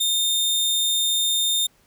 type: tone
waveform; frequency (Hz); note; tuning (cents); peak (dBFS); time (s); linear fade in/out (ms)
sawtooth; 3637; A#7; -43; -16; 0-1.67; 10
effects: pink hiss -60 dBFS RMS until 1.86 s